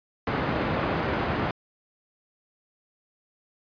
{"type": "band-pass noise", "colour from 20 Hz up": "pink", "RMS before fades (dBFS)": -27, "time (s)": [0.27, 1.51], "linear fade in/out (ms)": 2, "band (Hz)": [100, 1800], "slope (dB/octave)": 12, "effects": ["resampled to 11025 Hz"]}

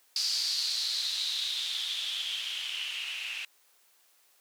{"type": "noise with low-pass filter sweep", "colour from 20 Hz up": "violet", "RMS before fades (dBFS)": -33, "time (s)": [0.16, 3.45], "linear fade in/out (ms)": 2, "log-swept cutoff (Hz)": [4800, 2600], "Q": 6.8, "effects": ["white hiss -65 dBFS RMS until 4.4 s", "high-pass 400 Hz 12 dB/octave"]}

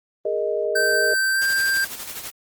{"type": "chord", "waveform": "sine", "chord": "Ab suspended second", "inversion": "none", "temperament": "equal with one note detuned", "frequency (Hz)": [413.4, 466.2, 622.3], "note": ["Ab4", "Bb4", "Eb5"], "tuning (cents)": [-8, 0, 0], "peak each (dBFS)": [-25, -26, -24], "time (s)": [0.25, 1.14], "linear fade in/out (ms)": 5}
{"type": "tone with pitch glide", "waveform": "square", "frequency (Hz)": [1555, 1581.3], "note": ["G6", "G6"], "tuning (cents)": [-14, 15], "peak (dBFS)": -19, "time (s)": [0.75, 1.85], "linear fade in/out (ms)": 10, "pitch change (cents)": 29, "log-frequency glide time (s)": [1.32, 1.42]}
{"type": "noise with tremolo", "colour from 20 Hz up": "white", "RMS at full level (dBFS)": -31, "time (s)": [1.41, 2.31], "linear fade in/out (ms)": 10, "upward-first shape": "sine", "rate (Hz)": 12, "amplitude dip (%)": 60}
{"effects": ["Opus 24 kbps"]}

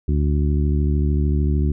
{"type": "harmonic tone", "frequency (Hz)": 73.3, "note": "D2", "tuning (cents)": -3, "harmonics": [1, 2, 3, 4, 5], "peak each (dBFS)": [-17, -23, -27, -29, -31], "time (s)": [0.08, 1.72], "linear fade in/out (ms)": 5, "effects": []}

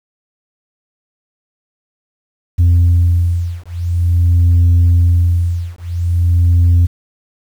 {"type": "beating tone pair", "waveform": "sine", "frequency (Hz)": [86.3, 86.77], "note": ["F2", "F2"], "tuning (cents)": [-20, -11], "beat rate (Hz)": 0.47, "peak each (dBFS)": -10, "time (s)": [2.58, 6.87], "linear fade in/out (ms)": 20, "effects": ["tanh soft clip ceiling -5 dBFS", "7-bit"]}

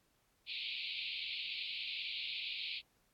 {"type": "band-pass noise", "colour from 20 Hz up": "pink", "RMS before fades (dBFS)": -42, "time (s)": [0.46, 2.82], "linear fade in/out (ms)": 50, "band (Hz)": [2300, 4400], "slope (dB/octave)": 96, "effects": ["pink hiss -75 dBFS RMS until 3.13 s", "AAC 64 kbps"]}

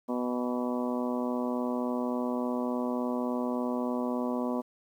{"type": "harmonic tone with a mistuned harmonic", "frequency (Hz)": 123.47, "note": "B2", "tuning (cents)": 0, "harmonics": [2, 3, 4, 5, 6, 7, 8, 9], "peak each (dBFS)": [-30, -38, -37, -37, -44, -44, -40, -44], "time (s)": [0.08, 4.62], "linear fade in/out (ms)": 20, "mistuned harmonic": 9, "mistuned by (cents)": 41, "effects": ["10-bit"]}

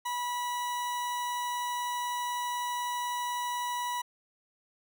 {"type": "tone", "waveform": "40% pulse", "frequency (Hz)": 976, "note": "B5", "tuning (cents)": -21, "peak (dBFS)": -30, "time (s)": [0.05, 4.02], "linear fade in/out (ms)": 10, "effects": []}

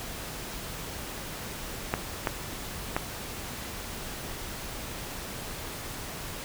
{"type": "clicks", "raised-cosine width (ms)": 0.5, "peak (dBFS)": -10, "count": 3, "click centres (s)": [1.939, 2.272, 2.965], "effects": ["pink hiss -38 dBFS RMS until 6.44 s"]}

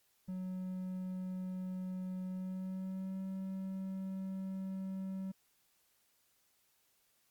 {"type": "tone with pitch glide", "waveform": "triangle", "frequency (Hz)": [185, 190.64], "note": ["F#3", "G3"], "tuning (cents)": [0, -48], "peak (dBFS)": -36, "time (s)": [0.28, 5.32], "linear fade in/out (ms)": 10, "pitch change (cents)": 52, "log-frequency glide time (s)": [2.26, 3.22], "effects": ["white hiss -74 dBFS RMS until 7.3 s", "Opus 48 kbps"]}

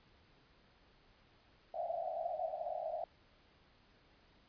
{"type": "band-pass noise", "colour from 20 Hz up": "pink", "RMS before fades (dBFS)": -40, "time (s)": [1.74, 3.04], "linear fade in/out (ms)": 2, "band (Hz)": [630, 730], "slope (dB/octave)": 96, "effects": ["pink hiss -67 dBFS RMS until 4.48 s", "resampled to 11025 Hz"]}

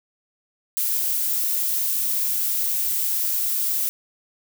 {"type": "noise", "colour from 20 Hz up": "violet", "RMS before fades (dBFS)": -23, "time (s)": [0.77, 3.89], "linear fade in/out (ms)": 0, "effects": []}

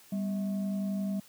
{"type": "tone with frequency modulation", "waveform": "sine", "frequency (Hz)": 197.3, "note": "G3", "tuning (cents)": 11, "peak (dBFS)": -29, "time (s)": [0.12, 1.2], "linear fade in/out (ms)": 5, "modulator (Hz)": 446, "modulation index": 0.38, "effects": ["white hiss -57 dBFS RMS until 1.28 s", "high-pass 60 Hz 12 dB/octave"]}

